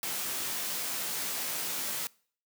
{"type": "noise with comb filter", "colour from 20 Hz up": "white", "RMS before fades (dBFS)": -34, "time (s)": [0.03, 2.07], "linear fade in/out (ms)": 0, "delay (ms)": 18, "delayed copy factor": 0.55, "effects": ["noise-tail reverb RT60 0.5 s tail -24 dB re dry", "high-pass 150 Hz 12 dB/octave"]}